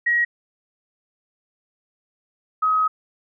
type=tone pair in turn; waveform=sine; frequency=1900 / 1268.1 Hz; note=A#6 / D#6; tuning=+33 / +33 cents; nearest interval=perfect fifth; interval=700 cents; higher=first; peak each=-16 dBFS; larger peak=neither; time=0.06-0.25 / 2.62-2.88 s; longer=second; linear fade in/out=10 ms; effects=none